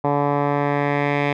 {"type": "tone with low-pass filter sweep", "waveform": "10% pulse", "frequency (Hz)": 143.9, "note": "D3", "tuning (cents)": -35, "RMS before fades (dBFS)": -20, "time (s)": [0.04, 1.33], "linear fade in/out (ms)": 5, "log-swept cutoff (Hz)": [960, 2500], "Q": 2, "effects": []}